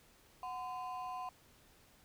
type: ring-modulated tone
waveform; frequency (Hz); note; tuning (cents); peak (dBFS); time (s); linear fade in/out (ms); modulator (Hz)
triangle; 880; A5; 0; -35; 0.43-1.29; 2; 143
effects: pink hiss -65 dBFS RMS until 2.04 s